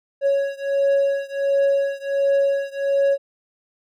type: beating tone pair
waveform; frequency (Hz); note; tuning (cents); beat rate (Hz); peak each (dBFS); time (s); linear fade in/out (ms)
triangle; 554.4 / 555.8; C#5 / C#5; 0 / +4; 1.4; -18 / -19; 0.21-3.18; 50
effects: none